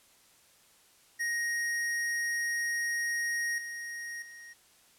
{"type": "tone with level steps", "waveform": "square", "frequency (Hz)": 1874, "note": "A#6", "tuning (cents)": 9, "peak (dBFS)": [-30, -38, -47], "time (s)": [1.19, 4.54], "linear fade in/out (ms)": 20, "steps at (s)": [3.58, 4.22], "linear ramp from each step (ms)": 2, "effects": ["white hiss -62 dBFS RMS until 4.98 s", "low-pass 12000 Hz 12 dB/octave"]}